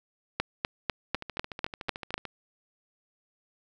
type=two click trains; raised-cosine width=0.3 ms; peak=-21 / -10 dBFS; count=16 / 8; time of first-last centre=1.15-2.253 / 0.4-2.141 s; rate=13.6 / 4.02 Hz; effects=none